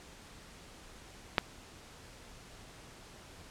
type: click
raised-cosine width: 0.3 ms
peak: -8 dBFS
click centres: 1.382 s
effects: pink hiss -53 dBFS RMS until 3.5 s + low-pass 9000 Hz 12 dB/octave